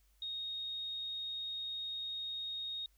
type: tone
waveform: sine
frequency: 3729 Hz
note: A#7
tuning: in tune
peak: -38 dBFS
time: 0.22-2.86 s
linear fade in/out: 2 ms
effects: added 50 Hz sine -67 dBFS peak until 2.97 s + white hiss -75 dBFS RMS until 2.97 s